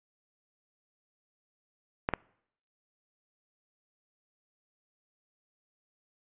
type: clicks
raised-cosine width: 0.5 ms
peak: -12 dBFS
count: 2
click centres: 2.089 / 2.137 s
effects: noise-tail reverb RT60 0.7 s tail -25 dB re dry + resampled to 8000 Hz